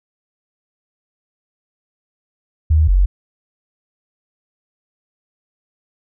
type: tone pair in turn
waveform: sine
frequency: 77.78 / 46.25 Hz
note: D#2 / F#1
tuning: 0 / 0 cents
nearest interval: major sixth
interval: 900 cents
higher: first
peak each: -9 dBFS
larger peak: neither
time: 2.7-2.88 / 2.88-3.06 s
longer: neither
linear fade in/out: 10 ms
effects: none